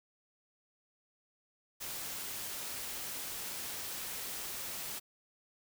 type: noise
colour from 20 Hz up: white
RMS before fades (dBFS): -41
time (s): 1.8-5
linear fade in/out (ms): 20
effects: none